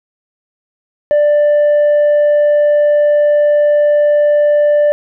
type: tone with tanh clipping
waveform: sine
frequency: 590 Hz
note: D5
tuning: 8 cents sharp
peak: -8 dBFS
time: 1.11-4.92 s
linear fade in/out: 0 ms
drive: 2 dB
effects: none